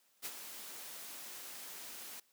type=noise with ADSR envelope; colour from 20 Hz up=white; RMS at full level=-40 dBFS; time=0.22-2.2 s; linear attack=35 ms; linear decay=47 ms; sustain=-8 dB; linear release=5 ms; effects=white hiss -72 dBFS RMS until 2.32 s + high-pass 200 Hz 12 dB/octave